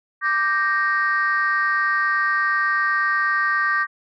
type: chord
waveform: sine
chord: G minor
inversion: second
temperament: equal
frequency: 1174.7 / 1568 / 1864.7 Hz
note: D6 / G6 / Bb6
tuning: 0 / 0 / 0 cents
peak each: -21 dBFS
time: 0.21-3.87 s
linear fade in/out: 50 ms
effects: tanh soft clip ceiling -11 dBFS